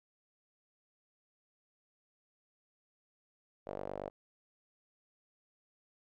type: tone with band-pass filter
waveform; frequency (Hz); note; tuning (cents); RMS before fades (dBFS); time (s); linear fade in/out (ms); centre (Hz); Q
sawtooth; 49; G1; 0; -42; 3.66-4.1; 20; 580; 3.1
effects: none